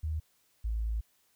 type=tone pair in turn; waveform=sine; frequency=78 / 55.15 Hz; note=D#2 / A1; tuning=+5 / +5 cents; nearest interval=tritone; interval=600 cents; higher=first; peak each=-30 / -29 dBFS; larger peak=second; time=0.03-0.2 / 0.64-1.01 s; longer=second; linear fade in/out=10 ms; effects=white hiss -70 dBFS RMS until 1.35 s